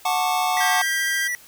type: chord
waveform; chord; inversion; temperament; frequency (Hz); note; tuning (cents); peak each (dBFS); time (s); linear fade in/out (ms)
square; D major seventh; first; just; 734.2 / 881 / 1101.2 / 1174.7; F#5 / A5 / C#6 / D6; -14 / +2 / -12 / 0; -23 / -26 / -29 / -29; 0.05-0.82; 5
type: tone with vibrato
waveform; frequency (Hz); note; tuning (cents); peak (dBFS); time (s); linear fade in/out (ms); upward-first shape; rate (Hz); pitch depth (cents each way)
square; 1952; B6; -21; -24; 0.57-1.35; 0; triangle; 14; 18
type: tone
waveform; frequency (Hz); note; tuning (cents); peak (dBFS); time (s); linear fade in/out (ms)
sawtooth; 1596; G6; +31; -20; 0.6-1.28; 10
effects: white hiss -48 dBFS RMS until 1.47 s